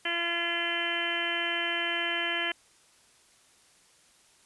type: harmonic tone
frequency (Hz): 341.7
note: F4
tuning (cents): -38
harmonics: 1 / 2 / 3 / 4 / 5 / 6 / 7 / 8 / 9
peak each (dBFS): -39 / -38 / -42 / -41 / -33 / -35 / -38 / -38 / -33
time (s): 0.05-2.52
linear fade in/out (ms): 5
effects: white hiss -61 dBFS RMS until 4.45 s + resampled to 24000 Hz